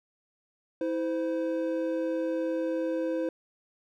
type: tone pair together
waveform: triangle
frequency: 325 / 514 Hz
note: E4 / C5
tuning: -24 / -31 cents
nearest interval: minor sixth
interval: 793 cents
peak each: -28 dBFS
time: 0.81-3.29 s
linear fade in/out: 2 ms
effects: none

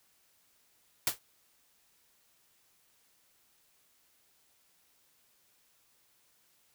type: noise with exponential decay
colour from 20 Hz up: white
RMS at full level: -24 dBFS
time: 1.07-1.19 s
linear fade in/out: 1 ms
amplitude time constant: 24 ms
effects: white hiss -69 dBFS RMS until 6.74 s

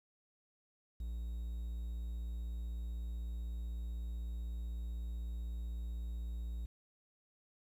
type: tone with quantisation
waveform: triangle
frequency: 58 Hz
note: A#1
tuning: 8 cents flat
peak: -36 dBFS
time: 1-6.66 s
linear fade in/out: 5 ms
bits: 11
effects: none

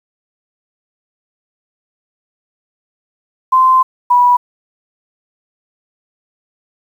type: tone pair in turn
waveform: sine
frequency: 1037 / 978.8 Hz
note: C6 / B5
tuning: -16 / -16 cents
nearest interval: minor second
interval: 100 cents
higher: first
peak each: -6 dBFS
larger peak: neither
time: 3.52-3.83 / 4.1-4.37 s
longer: first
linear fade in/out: 10 ms
effects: 7-bit

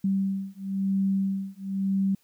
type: beating tone pair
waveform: sine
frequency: 193.7 / 194.69 Hz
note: G3 / G3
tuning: -20 / -12 cents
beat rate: 0.99 Hz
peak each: -27 dBFS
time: 0.04-2.15 s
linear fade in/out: 5 ms
effects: white hiss -66 dBFS RMS until 2.23 s

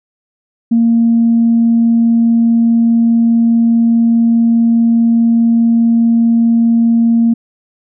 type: tone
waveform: sine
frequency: 231.2 Hz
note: A#3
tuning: 14 cents flat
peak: -6 dBFS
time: 0.71-7.34 s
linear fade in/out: 10 ms
effects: tanh soft clip ceiling -2 dBFS

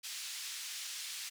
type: band-pass noise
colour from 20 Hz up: white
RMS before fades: -43 dBFS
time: 0.03-1.3 s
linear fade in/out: 20 ms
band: 2400 to 6800 Hz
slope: 12 dB/octave
effects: none

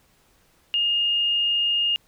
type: tone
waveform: sine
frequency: 2837 Hz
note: F7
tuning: 27 cents sharp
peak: -19 dBFS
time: 0.74-1.96 s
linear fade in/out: 0 ms
effects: pink hiss -61 dBFS RMS until 2.07 s

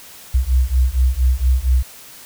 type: beating tone pair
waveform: sine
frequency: 61.74 / 66.04 Hz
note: B1 / C2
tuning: 0 / +17 cents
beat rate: 4.3 Hz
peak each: -15 dBFS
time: 0.34-1.83 s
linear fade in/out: 10 ms
effects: tanh soft clip ceiling -5 dBFS + white hiss -40 dBFS RMS until 2.25 s

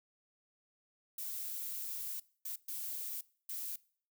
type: noise bursts at uneven times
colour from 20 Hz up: violet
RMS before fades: -41 dBFS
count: 4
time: 1.18-2.2 / 2.45-2.56 / 2.68-3.21 / 3.49-3.76 s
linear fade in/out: 5 ms
effects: noise-tail reverb RT60 0.5 s tail -22 dB re dry

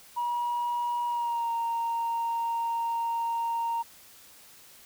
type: tone with pitch glide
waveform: sine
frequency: 959 to 926.9 Hz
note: A#5 to A#5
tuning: +49 to -10 cents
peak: -25 dBFS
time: 0.16-3.83 s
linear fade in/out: 20 ms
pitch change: -59 cents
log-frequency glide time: 1.06-1.51 s
effects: tanh soft clip ceiling -24 dBFS + white hiss -53 dBFS RMS until 4.85 s

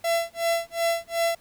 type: tone with tremolo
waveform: 45% pulse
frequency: 673 Hz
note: E5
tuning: 36 cents sharp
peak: -20 dBFS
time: 0.04-1.35 s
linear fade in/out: 5 ms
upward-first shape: sine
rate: 2.7 Hz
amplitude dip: 100%
effects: pink hiss -57 dBFS RMS until 1.4 s

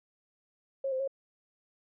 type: tone with pitch steps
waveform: sine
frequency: 542 / 521 / 544 Hz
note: C#5 / C5 / C#5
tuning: -39 / -7 / -33 cents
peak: -29 dBFS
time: 0.84-1.077 s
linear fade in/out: 5 ms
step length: 79 ms
effects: none

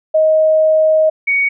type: tone pair in turn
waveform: sine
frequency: 628 / 2238 Hz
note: D#5 / C#7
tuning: +16 / +16 cents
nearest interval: octave + minor seventh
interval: 2200 cents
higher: second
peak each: -8 / -11 dBFS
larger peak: first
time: 0.14-1.1 / 1.27-1.49 s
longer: first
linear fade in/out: 10 ms
effects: none

